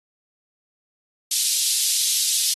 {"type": "high-pass noise", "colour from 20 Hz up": "pink", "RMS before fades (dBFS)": -21, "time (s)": [1.31, 2.54], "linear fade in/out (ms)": 5, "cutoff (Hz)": 3800, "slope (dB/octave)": 24, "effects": ["AAC 32 kbps"]}